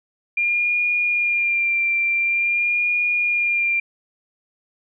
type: tone with vibrato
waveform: sine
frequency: 2397 Hz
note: D7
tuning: 35 cents sharp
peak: -17 dBFS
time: 0.37-3.8 s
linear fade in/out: 5 ms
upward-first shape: sine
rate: 0.47 Hz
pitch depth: 26 cents each way
effects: none